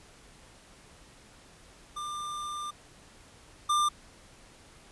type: tone pair in turn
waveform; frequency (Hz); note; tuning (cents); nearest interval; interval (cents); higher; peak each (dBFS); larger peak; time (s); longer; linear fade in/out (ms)
square; 1194 / 1194; D6 / D6; +28 / +28; unison; 0; neither; -35 / -24; second; 1.96-2.71 / 3.69-3.89; first; 10
effects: pink hiss -55 dBFS RMS until 4.91 s + resampled to 24000 Hz